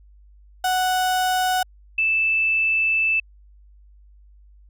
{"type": "tone pair in turn", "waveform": ["35% pulse", "sine"], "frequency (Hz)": [740, 2637], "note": ["F#5", "E7"], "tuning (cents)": [0, 0], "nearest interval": "octave + minor seventh", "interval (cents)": 2200, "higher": "second", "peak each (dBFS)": -17, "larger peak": "neither", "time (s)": [[0.64, 1.63], [1.98, 3.2]], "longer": "second", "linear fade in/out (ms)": 5, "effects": ["added 50 Hz sine -47 dBFS peak until 4.69 s"]}